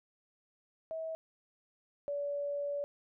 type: tone pair in turn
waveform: sine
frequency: 645 / 573.1 Hz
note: E5 / D5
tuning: -38 / -42 cents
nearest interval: major second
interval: 204 cents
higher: first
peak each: -36 / -33 dBFS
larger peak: second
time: 0.91-1.15 / 2.08-2.84 s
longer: second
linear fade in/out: 0 ms
effects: none